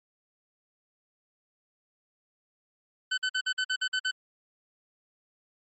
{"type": "tone bursts", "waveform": "25% pulse", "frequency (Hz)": 1515, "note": "F#6", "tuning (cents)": 40, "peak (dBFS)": -22, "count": 9, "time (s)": [3.11, 4.113], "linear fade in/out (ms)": 10, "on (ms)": 67, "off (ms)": 50, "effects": ["MP3 32 kbps"]}